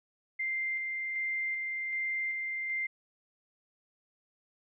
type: tone with tremolo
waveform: sine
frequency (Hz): 2093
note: C7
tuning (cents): 0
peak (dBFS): -30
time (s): 0.39-2.87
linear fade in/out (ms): 10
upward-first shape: square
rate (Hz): 1.3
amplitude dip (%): 25
effects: none